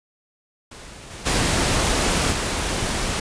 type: noise with level steps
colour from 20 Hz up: pink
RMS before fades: -40 / -36 / -20 / -24 dBFS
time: 0.71-3.2 s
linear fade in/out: 5 ms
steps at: 1.1 / 1.25 / 2.31 s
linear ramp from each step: 20 ms
effects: resampled to 22050 Hz